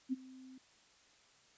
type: tone with ADSR envelope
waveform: sine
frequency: 260 Hz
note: C4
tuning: 11 cents flat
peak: -30 dBFS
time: 0.09-0.58 s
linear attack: 37 ms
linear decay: 23 ms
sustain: -21 dB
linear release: 3 ms
effects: white hiss -66 dBFS RMS until 1.57 s + resampled to 16000 Hz